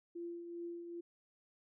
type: tone with tremolo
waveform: sine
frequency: 343 Hz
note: F4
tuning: 31 cents flat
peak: -40 dBFS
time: 0.15-1.01 s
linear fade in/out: 10 ms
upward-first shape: triangle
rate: 2.5 Hz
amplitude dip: 50%
effects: none